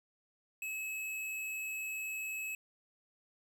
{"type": "tone", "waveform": "square", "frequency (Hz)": 2581, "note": "E7", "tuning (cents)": -37, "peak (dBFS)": -38, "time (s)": [0.62, 2.55], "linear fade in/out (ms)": 2, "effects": ["11-bit"]}